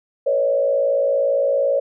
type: tone with frequency modulation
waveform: sine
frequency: 554.4 Hz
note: C#5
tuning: in tune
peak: -15 dBFS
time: 0.26-1.8 s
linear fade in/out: 10 ms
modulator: 57.6 Hz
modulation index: 0.92
effects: none